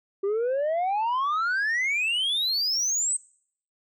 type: exponential sweep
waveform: sine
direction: up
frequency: 385.8 to 8372 Hz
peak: -20 dBFS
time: 0.23-3.17 s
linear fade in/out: 10 ms
effects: noise-tail reverb RT60 0.6 s tail -25 dB re dry + tanh soft clip ceiling -22 dBFS